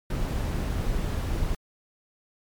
brown noise, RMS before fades -27 dBFS, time 0.1-1.55 s, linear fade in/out 5 ms, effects MP3 96 kbps

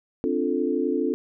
sine chord, D minor seventh, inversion third, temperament equal, 261.6 / 293.7 / 349.2 / 440 Hz, C4 / D4 / F4 / A4, 0 / 0 / 0 / 0 cents, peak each -27 dBFS, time 0.24-1.14 s, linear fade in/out 0 ms, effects none

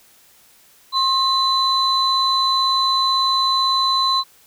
sine tone pair together, 1065 / 4021 Hz, C6 / B7, +30 / +30 cents, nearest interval octave + major seventh, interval 2300 cents, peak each -17 dBFS, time 0.92-4.24 s, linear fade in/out 50 ms, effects tanh soft clip ceiling -8 dBFS + white hiss -52 dBFS RMS until 4.46 s

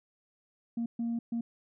sine tone bursts at uneven times, 233.1 Hz, A#3, in tune, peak -28 dBFS, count 3, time 0.77-0.86 / 0.99-1.19 / 1.32-1.41 s, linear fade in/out 5 ms, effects tanh soft clip ceiling -27 dBFS

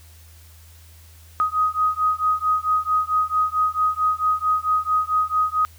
sine beating tone pair, 1251 / 1255.5 Hz, D#6 / D#6, +9 / +15 cents, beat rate 4.5 Hz, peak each -21 dBFS, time 1.4-5.65 s, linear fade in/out 0 ms, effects added 81 Hz sine -45 dBFS peak until 5.78 s + white hiss -52 dBFS RMS until 5.78 s

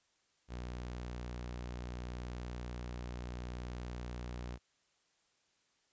sawtooth tone, 60.7 Hz, B1, 29 cents flat, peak -37 dBFS, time 0.48-4.59 s, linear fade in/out 50 ms, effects white hiss -75 dBFS RMS until 5.92 s + resampled to 16000 Hz

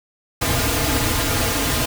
pink noise with comb filter, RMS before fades -20 dBFS, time 0.41-1.86 s, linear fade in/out 10 ms, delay 5.3 ms, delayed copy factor -1, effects none

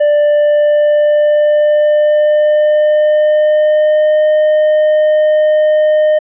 triangle tone with pitch glide, 590 to 612.6 Hz, D5 to D#5, +8 to -27 cents, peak -5 dBFS, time 0-6.19 s, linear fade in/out 10 ms, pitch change +65 cents, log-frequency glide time 0.16-4.27 s, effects resampled to 8000 Hz

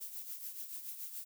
violet noise with tremolo, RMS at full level -42 dBFS, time 0-1.25 s, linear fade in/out 20 ms, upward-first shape triangle, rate 7 Hz, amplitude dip 65%, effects none

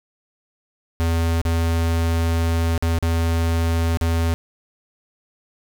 square tone with dropouts, 83 Hz, E2, 12 cents sharp, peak -18 dBFS, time 1-4.34 s, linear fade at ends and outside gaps 0 ms, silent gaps 1.415-1.452 / 2.778-2.825 / 2.987-3.026 / 3.972-4.012 s, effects none

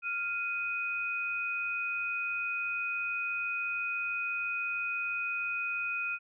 sine tone pair together, 1396.9 / 2497 Hz, F6 / D#7, 0 / +6 cents, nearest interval minor seventh, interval 1006 cents, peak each -36 / -32 dBFS, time 0.02-6.19 s, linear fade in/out 50 ms, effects none

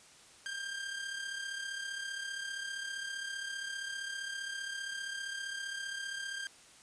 sawtooth tone with amplitude modulation, 1592 Hz, G6, 26 cents sharp, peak -32 dBFS, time 0.46-6.47 s, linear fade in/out 0 ms, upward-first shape sine, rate 35.2 Hz, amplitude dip 50%, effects white hiss -58 dBFS RMS until 6.82 s + resampled to 22050 Hz

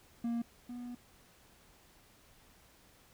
triangle tone pair in turn, 234.3 / 243.7 Hz, A#3 / B3, +9 / -23 cents, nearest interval minor second, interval 68 cents, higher second, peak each -30 / -39 dBFS, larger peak first, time 0.24-0.42 / 0.69-0.95 s, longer second, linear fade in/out 5 ms, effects pink hiss -63 dBFS RMS until 3.13 s

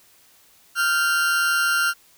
40% pulse tone pair together, 1394 / 1555.3 Hz, F6 / G6, -4 / -14 cents, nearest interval major second, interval 190 cents, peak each -18 / -25 dBFS, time 0.75-1.94 s, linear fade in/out 50 ms, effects white hiss -55 dBFS RMS until 2.17 s

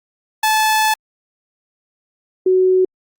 sawtooth / sine tone pair in turn, 868 / 372 Hz, A5 / F#4, -24 / +9 cents, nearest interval octave + minor third, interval 1467 cents, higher first, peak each -9 / -10 dBFS, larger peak first, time 0.43-0.94 / 2.46-2.85 s, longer first, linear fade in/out 5 ms, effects Opus 48 kbps

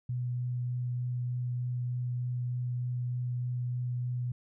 sine tone with vibrato, 123.47 Hz, B2, in tune, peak -30 dBFS, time 0.09-4.32 s, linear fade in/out 5 ms, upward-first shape triangle, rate 3.3 Hz, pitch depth 9 cents each way, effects none

